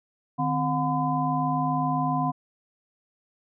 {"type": "tone cluster", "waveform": "sine", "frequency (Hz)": [152.9, 260.4, 724, 1014], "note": ["D#3", "C4", "F#5", "B5"], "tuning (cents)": [-30, -8, -38, 45], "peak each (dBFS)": -28, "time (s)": [0.38, 2.32], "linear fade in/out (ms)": 20, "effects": []}